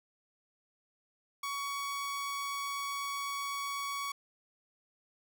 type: tone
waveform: sawtooth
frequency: 1123 Hz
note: C#6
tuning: 22 cents sharp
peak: -31 dBFS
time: 1.43-4.12 s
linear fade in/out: 5 ms
effects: none